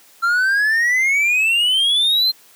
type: exponential sweep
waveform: triangle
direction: up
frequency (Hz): 1357 to 4186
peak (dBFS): -12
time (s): 0.22-2.32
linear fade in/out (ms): 20
effects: white hiss -49 dBFS RMS until 2.55 s + high-pass 200 Hz 12 dB/octave